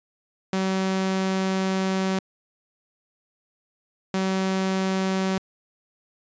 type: tone pair in turn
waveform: sawtooth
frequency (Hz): 190 / 190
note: F#3 / F#3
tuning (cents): +46 / +46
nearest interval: unison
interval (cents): 0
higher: neither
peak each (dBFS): -18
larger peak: neither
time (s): 0.53-2.19 / 4.14-5.38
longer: first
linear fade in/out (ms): 2
effects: resampled to 16000 Hz